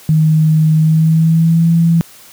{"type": "tone with pitch glide", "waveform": "sine", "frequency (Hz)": [156.6, 166.87], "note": ["D#3", "E3"], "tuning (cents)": [11, 21], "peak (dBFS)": -7, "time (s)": [0.09, 2.01], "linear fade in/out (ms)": 0, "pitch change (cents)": 110, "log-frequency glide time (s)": [0.75, 1.7], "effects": ["white hiss -40 dBFS RMS until 2.32 s", "high-pass 60 Hz 12 dB/octave"]}